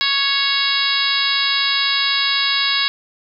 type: harmonic tone with a mistuned harmonic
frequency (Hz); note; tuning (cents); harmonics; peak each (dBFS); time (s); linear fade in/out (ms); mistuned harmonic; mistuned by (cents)
556; C#5; +5; 2 / 3 / 4 / 5 / 6 / 7 / 8 / 9; -26 / -24 / -24 / -26 / -24 / -20 / -24 / -25; 0.01-2.88; 0; 4; -16
effects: none